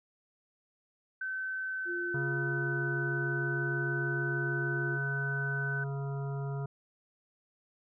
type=tone with pitch glide; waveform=sine; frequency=1531 to 1507.3 Hz; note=G6 to F#6; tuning=-41 to +32 cents; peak=-33 dBFS; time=1.21-5.84 s; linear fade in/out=5 ms; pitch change=-27 cents; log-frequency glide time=1.65-2.82 s
type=tone; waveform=sine; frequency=349.2 Hz; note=F4; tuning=in tune; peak=-36 dBFS; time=1.85-4.99 s; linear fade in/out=50 ms
type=harmonic tone; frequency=138.59 Hz; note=C#3; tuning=in tune; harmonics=1 / 3 / 5 / 7 / 9 / 10; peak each=-33 / -43 / -47 / -50 / -52 / -53 dBFS; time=2.14-6.66 s; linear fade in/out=5 ms
effects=none